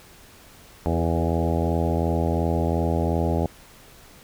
harmonic tone with a mistuned harmonic, 82.8 Hz, E2, 8 cents sharp, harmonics 1 / 2 / 3 / 4 / 5 / 6 / 7 / 8 / 9 / 10, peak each -24 / -27 / -29 / -30 / -31 / -32 / -32 / -33 / -34 / -34 dBFS, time 0.86-3.46 s, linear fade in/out 0 ms, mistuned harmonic 5, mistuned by +18 cents, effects pink hiss -49 dBFS RMS until 4.23 s

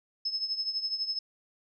sine tone with tremolo, 5200 Hz, E8, 24 cents flat, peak -26 dBFS, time 0.25-1.19 s, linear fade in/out 5 ms, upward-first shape triangle, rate 12 Hz, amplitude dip 80%, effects none

